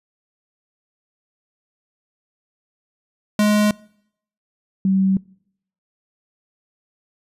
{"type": "tone pair in turn", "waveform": ["square", "sine"], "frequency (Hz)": [209.6, 191.58], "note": ["G#3", "G3"], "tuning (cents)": [16, -39], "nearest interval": "major second", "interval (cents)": 155, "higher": "first", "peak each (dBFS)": -14, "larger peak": "neither", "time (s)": [[3.39, 3.71], [4.85, 5.17]], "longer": "neither", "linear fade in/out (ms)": 2, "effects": ["noise-tail reverb RT60 0.7 s tail -24 dB re dry", "resampled to 32000 Hz"]}